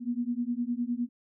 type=beating tone pair; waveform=sine; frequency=236.1 / 245.9 Hz; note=A#3 / B3; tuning=+22 / -7 cents; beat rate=9.8 Hz; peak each=-31 dBFS; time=0-1.09 s; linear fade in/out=50 ms; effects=none